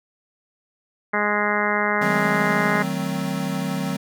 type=harmonic tone; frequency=207.9 Hz; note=G#3; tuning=2 cents sharp; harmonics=1 / 2 / 3 / 4 / 5 / 6 / 7 / 8 / 9 / 10; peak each=-28 / -28 / -28 / -28 / -28 / -28 / -28 / -28 / -28 / -28 dBFS; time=1.13-2.83 s; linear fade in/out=10 ms
type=chord; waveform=square; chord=D# diminished seventh; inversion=none; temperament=equal with one note detuned; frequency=155.56 / 187.69 / 220 / 261.6 Hz; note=D#3 / F#3 / A3 / C4; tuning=0 / +25 / 0 / 0 cents; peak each=-30 / -27 / -33 / -30 dBFS; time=2.01-3.97 s; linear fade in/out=10 ms
effects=none